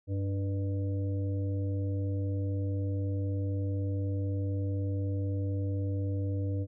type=harmonic tone with a mistuned harmonic; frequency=98 Hz; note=G2; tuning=in tune; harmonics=1 / 3 / 5 / 6; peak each=-29 / -38 / -42 / -49 dBFS; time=0.07-6.67 s; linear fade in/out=50 ms; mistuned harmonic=6; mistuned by=+38 cents; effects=none